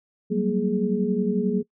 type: tone cluster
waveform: sine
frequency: 185.3 / 196.4 / 233.3 / 418.6 Hz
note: F#3 / G3 / A#3 / G#4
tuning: +3 / +4 / +2 / +14 cents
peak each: -26 dBFS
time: 0.3-1.63 s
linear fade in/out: 20 ms
effects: noise-tail reverb RT60 0.1 s tail -23 dB re dry